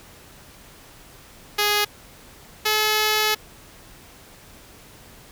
5% pulse tone pair in turn, 415.3 / 428.7 Hz, G#4 / A4, 0 / -45 cents, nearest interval minor second, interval 55 cents, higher second, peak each -7 dBFS, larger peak neither, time 1.58-1.85 / 2.65-3.35 s, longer second, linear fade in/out 10 ms, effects pink hiss -47 dBFS RMS until 5.31 s

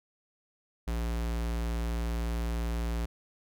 square tone, 57.7 Hz, A#1, 17 cents flat, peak -30 dBFS, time 0.87-3.06 s, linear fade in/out 10 ms, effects none

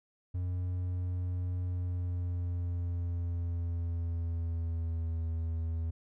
triangle tone with pitch glide, 89.9 to 81.96 Hz, F#2 to E2, -49 to -9 cents, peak -29 dBFS, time 0.34-5.91 s, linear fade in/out 10 ms, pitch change -160 cents, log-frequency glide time 1.58-5.19 s, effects none

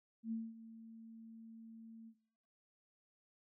sine tone with ADSR envelope, 225.5 Hz, A3, 43 cents sharp, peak -36 dBFS, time 0.23-2.15 s, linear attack 88 ms, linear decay 220 ms, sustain -15 dB, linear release 73 ms, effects noise-tail reverb RT60 0.9 s tail -22 dB re dry

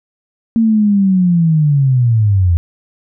sine linear sweep, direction down, 229.9 to 82.41 Hz, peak -8 dBFS, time 0.56-2.57 s, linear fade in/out 0 ms, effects none

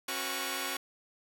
5% pulse tone cluster, 271.8 / 365.3 / 487 / 1127 Hz, C#4 / F#4 / B4 / C#6, -34 / -22 / -24 / +28 cents, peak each -27 / -27 / -31 / -26 dBFS, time 0.08-0.77 s, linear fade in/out 5 ms, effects none

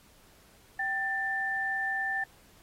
sine tone pair together, 777 / 1777.9 Hz, G5 / A6, -16 / +18 cents, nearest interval octave + major second, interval 1434 cents, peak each -35 / -29 dBFS, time 0.79-2.24 s, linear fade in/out 5 ms, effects pink hiss -60 dBFS RMS until 2.62 s + AAC 48 kbps

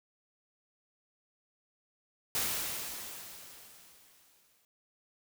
white noise with exponential decay, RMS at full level -31 dBFS, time 2.35-4.65 s, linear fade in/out 1 ms, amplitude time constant 500 ms, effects none

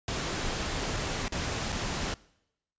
pink noise with dropouts, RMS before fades -32 dBFS, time 0.08-2.14 s, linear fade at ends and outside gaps 1 ms, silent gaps 1.281-1.322 / 1.722-1.725 s, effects noise-tail reverb RT60 0.8 s tail -22 dB re dry + resampled to 16000 Hz

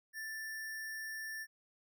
sine tone with sample-and-hold, 1765 Hz, A6, 5 cents sharp, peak -40 dBFS, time 0.13-1.47 s, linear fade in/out 50 ms, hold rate 7350 Hz, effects none

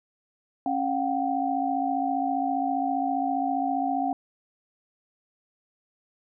sine tone cluster, 273.7 / 715 / 770 Hz, C#4 / F5 / G5, -22 / +41 / -31 cents, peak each -28 dBFS, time 0.66-4.13 s, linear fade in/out 2 ms, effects none

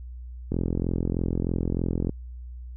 click train, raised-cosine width 3 ms, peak -13 dBFS, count 69, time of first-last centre 0.52-2.094 s, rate 43.2 Hz, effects added 61 Hz sine -36 dBFS peak until 2.76 s

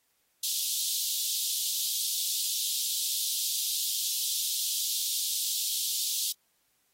pink high-pass noise, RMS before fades -31 dBFS, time 0.43-6.32 s, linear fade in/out 5 ms, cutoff 3300 Hz, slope 48 dB/octave, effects white hiss -72 dBFS RMS until 6.93 s + AAC 48 kbps

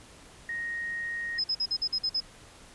sine tone, 1869 Hz, A#6, 4 cents sharp, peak -31 dBFS, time 0.49-1.39 s, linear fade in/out 2 ms
sine tone bursts, 5100 Hz, D#8, 42 cents sharp, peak -25 dBFS, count 8, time 1.38-2.205 s, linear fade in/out 10 ms, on 62 ms, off 47 ms
effects pink hiss -52 dBFS RMS until 2.74 s + resampled to 24000 Hz

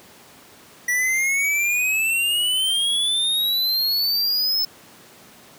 square exponential sweep, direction up, 1942 to 5274 Hz, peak -19 dBFS, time 0.88-4.65 s, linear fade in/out 5 ms, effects pink hiss -47 dBFS RMS until 5.58 s + high-pass 150 Hz 12 dB/octave

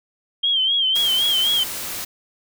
sine tone with vibrato, 3185 Hz, G7, 27 cents sharp, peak -16 dBFS, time 0.43-1.64 s, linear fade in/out 10 ms, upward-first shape sine, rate 3.9 Hz, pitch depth 78 cents each way
white noise, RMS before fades -29 dBFS, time 0.95-2.05 s, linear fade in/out 10 ms
effects none

